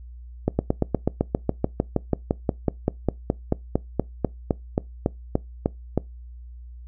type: slowing click train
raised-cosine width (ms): 2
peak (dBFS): -6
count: 29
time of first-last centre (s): 0.48-5.976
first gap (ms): 110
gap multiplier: 1.04
effects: noise-tail reverb RT60 0.2 s tail -23 dB re dry + added 60 Hz sine -38 dBFS peak until 6.87 s